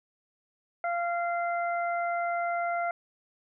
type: harmonic tone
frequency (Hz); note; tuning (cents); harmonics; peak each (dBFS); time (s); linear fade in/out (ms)
691; F5; -19; 1 / 2 / 3; -28 / -34 / -38; 0.84-2.91; 2
effects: none